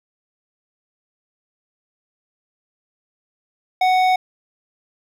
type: tone with hard clipping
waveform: sine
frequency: 742 Hz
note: F#5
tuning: 5 cents sharp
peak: -15 dBFS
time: 3.81-4.16 s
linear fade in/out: 5 ms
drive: 11 dB
effects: none